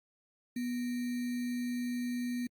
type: tone with sample-and-hold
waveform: sine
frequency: 244.4 Hz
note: B3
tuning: 18 cents flat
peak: -32 dBFS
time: 0.56-2.47 s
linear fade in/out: 5 ms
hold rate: 2100 Hz
effects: Opus 48 kbps